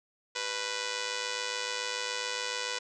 5% pulse tone with amplitude modulation, 494.7 Hz, B4, 3 cents sharp, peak -17 dBFS, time 0.35-2.79 s, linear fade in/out 10 ms, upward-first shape sine, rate 107 Hz, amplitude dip 70%, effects resampled to 22050 Hz

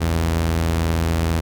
sawtooth tone pair together, 58.07 / 82.41 Hz, A#1 / E2, -6 / 0 cents, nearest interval tritone, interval 606 cents, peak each -23 / -14 dBFS, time 0-1.41 s, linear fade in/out 20 ms, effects none

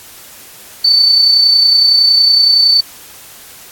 sine tone with amplitude modulation, 4521 Hz, C#8, 33 cents sharp, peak -4 dBFS, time 0.84-2.81 s, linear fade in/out 10 ms, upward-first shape sine, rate 30.8 Hz, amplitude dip 40%, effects white hiss -36 dBFS RMS until 3.71 s + AAC 64 kbps

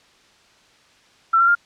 sine tone with pitch steps, 1342 / 1371.8 / 1402.2 Hz, E6 / F6 / F6, +31 / -31 / +7 cents, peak -12 dBFS, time 1.33-1.552 s, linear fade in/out 10 ms, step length 74 ms, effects white hiss -54 dBFS RMS until 1.65 s + low-pass 5000 Hz 12 dB/octave

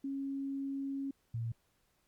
sine tone pair in turn, 274.3 / 115.33 Hz, C#4 / A#2, -18 / -18 cents, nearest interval octave + minor third, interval 1500 cents, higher first, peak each -35 / -34 dBFS, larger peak second, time 0.04-1.11 / 1.34-1.52 s, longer first, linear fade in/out 5 ms, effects pink hiss -75 dBFS RMS until 2.07 s + Opus 48 kbps

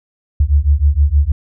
sine beating tone pair, 69.3 / 75.7 Hz, C#2 / D#2, 0 / -47 cents, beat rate 6.4 Hz, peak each -12 dBFS, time 0.4-1.32 s, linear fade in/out 5 ms, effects none

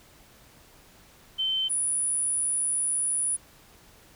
sine tone pair in turn, 3087 / 9826 Hz, G7 / D#9, -27 / -23 cents, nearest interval octave + minor sixth, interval 2004 cents, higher second, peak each -24 dBFS, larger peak neither, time 1.38-1.69 / 1.69-3.37 s, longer second, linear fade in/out 20 ms, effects pink hiss -55 dBFS RMS until 4.15 s

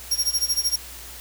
sawtooth tone with tremolo, 5588 Hz, F8, in tune, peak -15 dBFS, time 0.11-0.76 s, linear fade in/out 5 ms, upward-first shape sine, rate 13 Hz, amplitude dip 90%, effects added 60 Hz sine -44 dBFS peak until 1.2 s + white hiss -40 dBFS RMS until 1.2 s

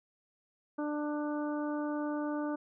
harmonic tone, 296.9 Hz, D4, 19 cents sharp, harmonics 1 / 2 / 3 / 4 / 5, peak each -33 / -39 / -43 / -45 / -47 dBFS, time 0.78-2.56 s, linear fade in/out 10 ms, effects none

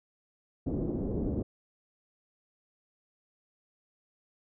white low-pass noise, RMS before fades -32 dBFS, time 0.66-1.43 s, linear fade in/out 10 ms, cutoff 400 Hz, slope 24 dB/octave, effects none

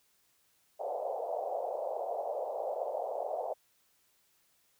pink band-pass noise, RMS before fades -36 dBFS, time 0.79-3.54 s, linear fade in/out 20 ms, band 510 to 770 Hz, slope 48 dB/octave, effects white hiss -71 dBFS RMS until 4.79 s

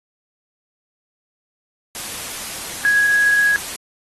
sine tone in noise, 1661.2 Hz, G#6, in tune, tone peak -12 dBFS, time 2.85-3.56 s, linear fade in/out 0 ms, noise white, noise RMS -29 dBFS, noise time 1.95-3.76 s, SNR +14 dB, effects AAC 32 kbps

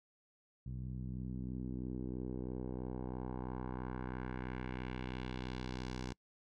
10% pulse tone with low-pass filter sweep, 63 Hz, B1, 35 cents sharp, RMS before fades -42 dBFS, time 0.66-6.13 s, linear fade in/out 5 ms, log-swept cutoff 130 to 6100 Hz, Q 1.5, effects noise-tail reverb RT60 0.1 s tail -26 dB re dry

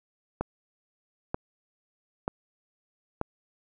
click train, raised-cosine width 1 ms, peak -14 dBFS, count 4, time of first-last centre 0.41-3.214 s, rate 1.07 Hz, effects none

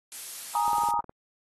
blue noise, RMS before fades -37 dBFS, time 0.12-0.91 s, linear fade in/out 0 ms
sine chord, Ab suspended second, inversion none, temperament just, 830.6 / 934.4 / 1245.9 Hz, Ab5 / Bb5 / Eb6, 0 / +4 / +2 cents, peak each -28 / -25 / -30 dBFS, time 0.55-1 s, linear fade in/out 2 ms
click train, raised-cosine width 1 ms, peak -28 dBFS, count 9, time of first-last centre 0.68-1.095 s, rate 19.3 Hz
effects AAC 32 kbps

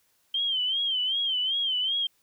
sine tone with vibrato, 3133 Hz, G7, 2 cents flat, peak -24 dBFS, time 0.34-2.07 s, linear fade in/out 5 ms, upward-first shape sine, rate 2.6 Hz, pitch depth 96 cents each way, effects white hiss -68 dBFS RMS until 2.22 s

